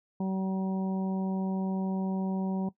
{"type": "harmonic tone", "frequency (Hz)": 190.2, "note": "F#3", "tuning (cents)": 48, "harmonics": [1, 2, 3, 4, 5], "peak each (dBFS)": [-28, -39, -43, -43, -43], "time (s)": [0.2, 2.69], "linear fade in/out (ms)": 5, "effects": ["noise-tail reverb RT60 0.1 s tail -17 dB re dry"]}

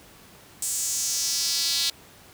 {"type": "tone with high-pass filter sweep", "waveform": "square", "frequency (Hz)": 152.4, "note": "D#3", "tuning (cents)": -36, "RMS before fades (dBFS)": -26, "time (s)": [0.62, 1.9], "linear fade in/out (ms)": 2, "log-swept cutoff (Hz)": [8000, 4000], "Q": 3, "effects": ["pink hiss -50 dBFS RMS until 2.33 s", "high-pass 60 Hz 12 dB/octave"]}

